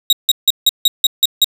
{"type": "tone bursts", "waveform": "40% pulse", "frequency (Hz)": 3799, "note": "A#7", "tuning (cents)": 32, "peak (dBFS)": -6, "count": 8, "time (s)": [0.1, 1.444], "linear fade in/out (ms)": 2, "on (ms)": 28, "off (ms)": 160, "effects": []}